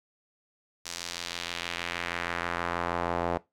sawtooth tone with band-pass filter sweep, 86.3 Hz, F2, 20 cents flat, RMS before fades -33 dBFS, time 0.85-3.38 s, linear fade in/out 10 ms, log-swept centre 6000 to 700 Hz, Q 1.3, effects noise-tail reverb RT60 0.2 s tail -19 dB re dry

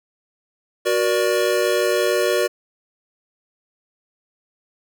square chord, Gb augmented, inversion none, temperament equal with one note detuned, 370 / 476.2 / 587.3 Hz, Gb4 / Bb4 / D5, 0 / +37 / 0 cents, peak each -22 dBFS, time 0.85-2.48 s, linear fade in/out 20 ms, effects none

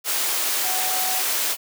sine tone in noise, 747 Hz, F#5, 16 cents sharp, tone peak -29 dBFS, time 0.62-1.23 s, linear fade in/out 50 ms, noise white, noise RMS -23 dBFS, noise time 0.04-1.57 s, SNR -9 dB, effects high-pass 400 Hz 12 dB/octave

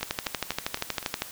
two click trains, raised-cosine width 0.2 ms, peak -19 / -9 dBFS, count 5 / 16, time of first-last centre 0.01-1.028 / 0.03-1.22 s, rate 3.93 / 12.6 Hz, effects white hiss -43 dBFS RMS until 1.31 s

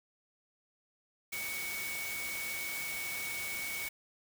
sine tone in noise, 2237 Hz, C#7, 15 cents sharp, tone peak -38 dBFS, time 1.32-3.89 s, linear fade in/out 10 ms, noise white, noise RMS -41 dBFS, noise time 1.32-3.89 s, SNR 0 dB, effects none

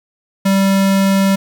square tone, 194.7 Hz, G3, 12 cents flat, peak -11 dBFS, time 0.45-1.36 s, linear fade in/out 10 ms, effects 8-bit

